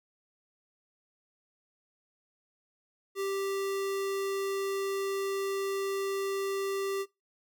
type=tone; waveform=square; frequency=392 Hz; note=G4; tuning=in tune; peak=-31 dBFS; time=3.15-7.06 s; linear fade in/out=50 ms; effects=noise-tail reverb RT60 0.2 s tail -19 dB re dry